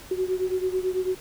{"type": "beating tone pair", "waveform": "sine", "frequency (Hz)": [368.5, 377.6], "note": ["F#4", "F#4"], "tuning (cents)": [-7, 35], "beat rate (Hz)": 9.1, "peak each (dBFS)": [-25, -28], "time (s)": [0.11, 1.15], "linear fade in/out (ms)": 5, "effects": ["pink hiss -45 dBFS RMS until 1.2 s"]}